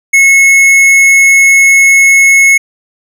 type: tone with tanh clipping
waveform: sine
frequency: 2185 Hz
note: C#7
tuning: 26 cents flat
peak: -4 dBFS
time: 0.13-2.58 s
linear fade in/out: 10 ms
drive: 13 dB
effects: none